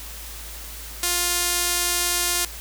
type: tone with band-pass filter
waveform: sawtooth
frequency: 351.8 Hz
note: F4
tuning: 13 cents sharp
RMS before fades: -23 dBFS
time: 1.03-2.45 s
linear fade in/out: 2 ms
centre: 10000 Hz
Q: 0.73
effects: added 55 Hz sine -38 dBFS peak until 2.6 s + white hiss -38 dBFS RMS until 2.6 s